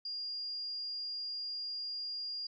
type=tone; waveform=sine; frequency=4822 Hz; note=D8; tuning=45 cents sharp; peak=-37 dBFS; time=0.05-2.47 s; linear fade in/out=5 ms; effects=none